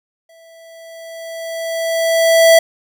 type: tone with exponential growth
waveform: square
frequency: 659 Hz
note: E5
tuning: 1 cent flat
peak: -5 dBFS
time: 0.29-2.59 s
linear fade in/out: 5 ms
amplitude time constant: 500 ms
effects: none